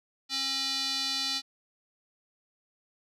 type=tone with band-pass filter; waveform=square; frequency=270 Hz; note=C#4; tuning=45 cents flat; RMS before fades=-31 dBFS; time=0.29-1.42 s; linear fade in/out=50 ms; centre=4300 Hz; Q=4.2; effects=none